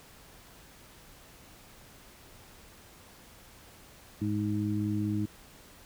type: harmonic tone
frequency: 104.6 Hz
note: G#2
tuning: 13 cents sharp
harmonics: 1 / 2 / 3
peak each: -32 / -32 / -32 dBFS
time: 4.21-5.26 s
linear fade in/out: 10 ms
effects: pink hiss -54 dBFS RMS until 5.85 s